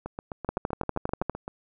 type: two click trains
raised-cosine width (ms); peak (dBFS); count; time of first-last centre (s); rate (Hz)
1; -12 / -20; 11 / 12; 0.49-1.296 / 0.06-1.479; 12.4 / 7.75
effects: none